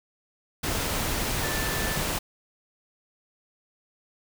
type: tone in noise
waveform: sine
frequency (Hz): 1760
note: A6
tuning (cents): 0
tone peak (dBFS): -34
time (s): 1.43-1.97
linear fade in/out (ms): 10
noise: pink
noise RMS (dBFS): -28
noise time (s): 0.63-2.19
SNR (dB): -9
effects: none